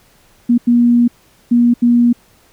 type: tone bursts at uneven times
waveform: sine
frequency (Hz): 239.2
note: A#3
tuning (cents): +45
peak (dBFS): -7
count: 4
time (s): 0.49-0.58 / 0.67-1.08 / 1.51-1.74 / 1.82-2.13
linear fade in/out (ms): 10
effects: pink hiss -51 dBFS RMS until 2.52 s

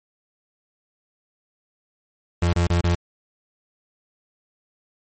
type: tone bursts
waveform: 35% pulse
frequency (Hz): 86.3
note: F2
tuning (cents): -20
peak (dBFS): -15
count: 4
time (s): 2.42-2.95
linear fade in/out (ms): 5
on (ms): 110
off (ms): 30
effects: MP3 32 kbps

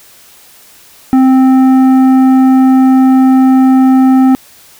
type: tone with tanh clipping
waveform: sine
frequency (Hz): 261.6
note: C4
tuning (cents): 0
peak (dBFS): -5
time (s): 1.13-4.35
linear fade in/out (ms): 0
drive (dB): 10
effects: white hiss -40 dBFS RMS until 4.79 s

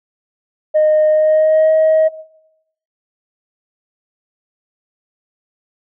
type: tone with pitch glide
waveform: sine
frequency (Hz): 616 to 632.2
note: D#5 to D#5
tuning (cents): -17 to +27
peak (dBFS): -7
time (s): 0.74-2.09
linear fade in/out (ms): 20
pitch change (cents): +44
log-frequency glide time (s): 1.09-1.71
effects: noise-tail reverb RT60 0.8 s tail -19 dB re dry + tanh soft clip ceiling -6 dBFS

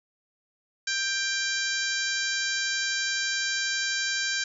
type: harmonic tone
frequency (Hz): 789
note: G5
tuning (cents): +11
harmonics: 2 / 3 / 4 / 5 / 6 / 7 / 8 / 9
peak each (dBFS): -29 / -36 / -38 / -34 / -35 / -35 / -36 / -38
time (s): 0.87-4.44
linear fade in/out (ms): 5
effects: none

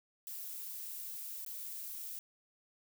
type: noise with dropouts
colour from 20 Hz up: violet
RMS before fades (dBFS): -44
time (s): 0.27-2.19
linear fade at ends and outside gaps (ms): 0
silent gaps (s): 1.448-1.463
effects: none

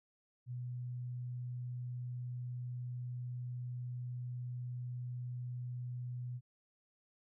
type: tone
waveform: sine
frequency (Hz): 123.47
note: B2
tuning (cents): 0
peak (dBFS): -39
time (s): 0.46-6.41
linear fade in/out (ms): 50
effects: none

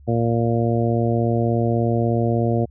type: harmonic tone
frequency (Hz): 116.54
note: A#2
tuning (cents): 0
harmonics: 1 / 2 / 3 / 4 / 5 / 6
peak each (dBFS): -20 / -23 / -25 / -26 / -27 / -28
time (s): 0.07-2.66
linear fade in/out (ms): 20
effects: added 70 Hz sine -43 dBFS peak until 2.7 s

